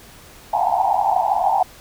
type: band-pass noise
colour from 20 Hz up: white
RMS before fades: -18 dBFS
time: 0.53-1.63 s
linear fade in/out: 5 ms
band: 690 to 910 Hz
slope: 96 dB/octave
effects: pink hiss -44 dBFS RMS until 1.8 s